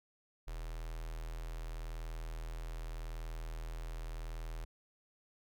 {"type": "tone with notch filter", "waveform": "square", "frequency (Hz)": 40.42, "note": "E1", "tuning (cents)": -33, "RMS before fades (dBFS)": -42, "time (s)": [0.47, 4.65], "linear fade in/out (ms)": 10, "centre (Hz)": 200, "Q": 0.7, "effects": []}